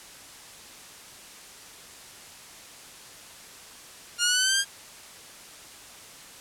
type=linear sweep; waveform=10% pulse; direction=up; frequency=1405 to 1623 Hz; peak=-12 dBFS; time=4.18-4.65 s; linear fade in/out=50 ms; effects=white hiss -46 dBFS RMS until 6.4 s + low-pass 10000 Hz 12 dB/octave